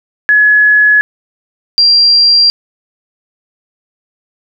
sine tone pair in turn, 1695 / 4746 Hz, G#6 / D8, +35 / +17 cents, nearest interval octave + tritone, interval 1782 cents, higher second, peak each -4 dBFS, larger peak neither, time 0.29-1.01 / 1.78-2.5 s, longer neither, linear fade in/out 0 ms, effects none

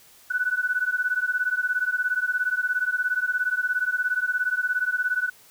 sine beating tone pair, 1480 / 1497 Hz, F#6 / F#6, 0 / +20 cents, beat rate 17 Hz, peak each -25 dBFS, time 0.3-5.3 s, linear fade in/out 10 ms, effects white hiss -53 dBFS RMS until 5.5 s

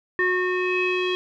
square tone with low-pass filter sweep, 364.8 Hz, F#4, 24 cents flat, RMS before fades -23 dBFS, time 0.19-1.15 s, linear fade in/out 0 ms, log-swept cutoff 1800 to 3100 Hz, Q 7.2, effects none

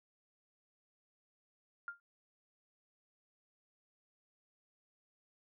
sine tone with exponential decay, 1400 Hz, F6, 4 cents sharp, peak -36 dBFS, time 1.88-2 s, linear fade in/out 1 ms, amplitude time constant 26 ms, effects none

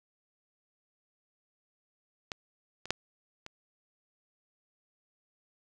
clicks, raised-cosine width 0.2 ms, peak -18 / -26 / -9 / -25 dBFS, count 4, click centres 2.318 / 2.856 / 2.906 / 3.464 s, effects none

